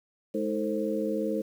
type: harmonic tone with a mistuned harmonic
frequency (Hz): 105.7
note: G#2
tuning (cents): +31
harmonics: 2 / 3 / 4 / 5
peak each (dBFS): -32 / -32 / -32 / -32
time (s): 0.34-1.42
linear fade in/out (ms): 10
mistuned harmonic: 4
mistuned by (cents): +95
effects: 9-bit